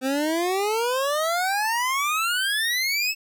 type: exponential sweep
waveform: 25% pulse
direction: up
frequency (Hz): 256 to 2653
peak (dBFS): -18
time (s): 0.01-3.15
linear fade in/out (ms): 50
effects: none